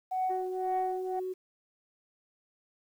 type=tone with tremolo; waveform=sine; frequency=746 Hz; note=F#5; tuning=14 cents sharp; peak=-25 dBFS; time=0.11-1.2 s; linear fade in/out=10 ms; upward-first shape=triangle; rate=1.9 Hz; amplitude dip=95%
type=tone with vibrato; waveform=sine; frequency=370 Hz; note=F#4; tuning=in tune; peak=-32 dBFS; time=0.29-1.34 s; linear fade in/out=20 ms; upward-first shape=sine; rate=4.3 Hz; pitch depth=9 cents each way
effects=tanh soft clip ceiling -23 dBFS + 10-bit